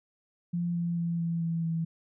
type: tone with pitch steps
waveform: sine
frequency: 173 / 171.21 / 169.44 / 167.69 / 165.95 / 164.24 Hz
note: F3 / F3 / E3 / E3 / E3 / E3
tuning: -16 / -34 / +48 / +30 / +12 / -6 cents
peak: -27 dBFS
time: 0.53-1.85 s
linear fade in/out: 10 ms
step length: 220 ms
effects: none